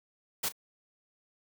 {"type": "noise with echo", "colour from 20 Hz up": "white", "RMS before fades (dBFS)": -31, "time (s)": [0.43, 0.49], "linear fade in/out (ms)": 10, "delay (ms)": 34, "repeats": 1, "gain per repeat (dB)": -15, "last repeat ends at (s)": 0.524, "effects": []}